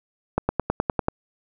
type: accelerating click train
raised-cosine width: 1 ms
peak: -6 dBFS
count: 8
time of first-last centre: 0.38-1.084 s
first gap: 110 ms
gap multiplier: 0.97
effects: none